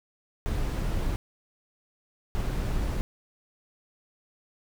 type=noise bursts at uneven times; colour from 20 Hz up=brown; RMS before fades=-28 dBFS; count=2; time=0.46-1.16 / 2.35-3.01 s; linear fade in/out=0 ms; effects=none